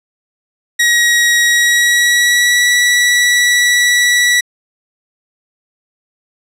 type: tone with pitch glide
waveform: sawtooth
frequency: 1901 to 1947.7 Hz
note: A#6 to B6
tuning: +33 to -25 cents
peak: -5 dBFS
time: 0.79-4.41 s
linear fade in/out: 10 ms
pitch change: +42 cents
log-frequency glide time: 1.44-2.68 s
effects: low-pass 11000 Hz 12 dB/octave